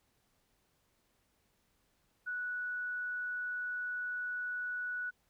sine tone, 1474 Hz, F#6, 7 cents flat, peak -35 dBFS, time 2.26-5.11 s, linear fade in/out 20 ms, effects pink hiss -75 dBFS RMS until 5.29 s

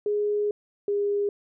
sine tone pair in turn, 415.3 / 407 Hz, G#4 / G#4, 0 / -35 cents, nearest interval unison, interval 35 cents, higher first, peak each -22 dBFS, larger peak neither, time 0.06-0.51 / 0.88-1.29 s, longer first, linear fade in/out 2 ms, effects none

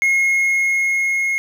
triangle tone with level ramp, 2158 Hz, C#7, 47 cents flat, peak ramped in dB -11 to -15 dBFS, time 0.02-1.38 s, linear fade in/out 0 ms, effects none

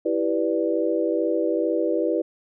sine chord, E minor seventh, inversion none, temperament equal, 329.6 / 392 / 493.9 / 587.3 Hz, E4 / G4 / B4 / D5, 0 / 0 / 0 / 0 cents, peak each -24 / -27 / -25 / -27 dBFS, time 0.05-2.22 s, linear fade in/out 10 ms, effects none

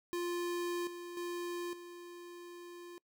square tone with level steps, 349.2 Hz, F4, in tune, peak -35 / -44 / -38 / -48 dBFS, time 0.13-2.98 s, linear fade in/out 0 ms, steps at 0.87 / 1.17 / 1.73 s, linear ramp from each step 2 ms, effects noise-tail reverb RT60 0.1 s tail -24 dB re dry

